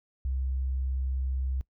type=tone; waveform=sine; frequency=65.41 Hz; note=C2; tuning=in tune; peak=-27 dBFS; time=0.25-1.61 s; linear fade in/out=0 ms; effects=noise-tail reverb RT60 0.1 s tail -22 dB re dry